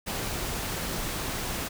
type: noise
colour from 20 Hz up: pink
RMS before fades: -32 dBFS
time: 0.06-1.69 s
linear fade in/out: 20 ms
effects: none